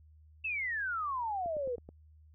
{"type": "exponential sweep", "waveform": "sine", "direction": "down", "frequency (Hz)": [2695, 466.2], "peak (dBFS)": -32, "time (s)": [0.44, 1.76], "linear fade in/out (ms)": 10}
{"type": "click train", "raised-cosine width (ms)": 2, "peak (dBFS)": -34, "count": 5, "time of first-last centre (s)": [1.46, 1.89], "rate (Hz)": 9.31}
{"effects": ["added 77 Hz sine -56 dBFS peak until 2.34 s"]}